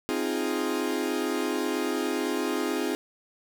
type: chord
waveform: 40% pulse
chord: F minor seventh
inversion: second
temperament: equal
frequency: 261.6 / 311.1 / 349.2 / 415.3 Hz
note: C4 / Eb4 / F4 / Ab4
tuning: 0 / 0 / 0 / 0 cents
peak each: -31 dBFS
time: 0.09-2.95 s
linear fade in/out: 0 ms
effects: none